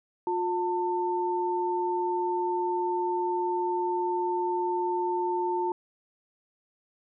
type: tone pair together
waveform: sine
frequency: 356.5 / 895 Hz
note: F4 / A5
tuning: +36 / +29 cents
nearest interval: octave + major third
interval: 1593 cents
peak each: -28 dBFS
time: 0.27-5.72 s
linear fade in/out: 2 ms
effects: none